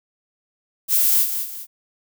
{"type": "noise with echo", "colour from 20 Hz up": "violet", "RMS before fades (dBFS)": -17, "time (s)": [0.88, 1.27], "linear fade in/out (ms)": 50, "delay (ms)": 200, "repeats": 2, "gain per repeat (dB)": -8, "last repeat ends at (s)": 1.67, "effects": []}